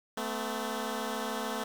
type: tone pair together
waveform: 10% pulse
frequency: 220 / 253.2 Hz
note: A3 / B3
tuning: 0 / +43 cents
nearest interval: major second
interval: 243 cents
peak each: -26 / -28 dBFS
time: 0.17-1.64 s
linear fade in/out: 5 ms
effects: 9-bit